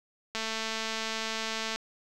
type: click train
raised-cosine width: 0.2 ms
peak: -16 dBFS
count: 314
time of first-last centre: 0.35-1.76 s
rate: 222 Hz
effects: none